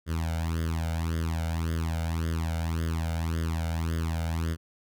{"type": "tone with flanger", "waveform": "sawtooth", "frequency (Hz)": 81.9, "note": "E2", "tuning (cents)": -11, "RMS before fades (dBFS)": -29, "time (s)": [0.06, 4.57], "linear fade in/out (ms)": 50, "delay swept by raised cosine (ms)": [0.6, 1.38], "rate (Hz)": 1.8, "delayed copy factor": 0.95, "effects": []}